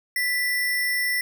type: tone with sample-and-hold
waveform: sine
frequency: 1975.5 Hz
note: B6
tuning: in tune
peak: -21 dBFS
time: 0.16-1.21 s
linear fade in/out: 2 ms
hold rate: 7350 Hz
effects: none